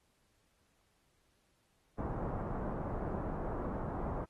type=low-pass noise; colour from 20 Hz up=pink; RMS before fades=-38 dBFS; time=1.98-4.25 s; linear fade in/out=10 ms; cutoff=1100 Hz; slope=24 dB/octave; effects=pink hiss -75 dBFS RMS until 4.29 s + AAC 32 kbps